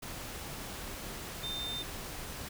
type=tone in noise; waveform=sine; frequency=3600 Hz; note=A7; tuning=39 cents sharp; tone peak=-36 dBFS; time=1.43-1.83 s; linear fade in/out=10 ms; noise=pink; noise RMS=-42 dBFS; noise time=0.02-2.49 s; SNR=+3 dB; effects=none